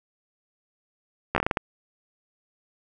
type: slowing click train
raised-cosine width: 0.5 ms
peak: -7 dBFS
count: 8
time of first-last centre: 1.35-1.572 s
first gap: 13 ms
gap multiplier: 1.29
effects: none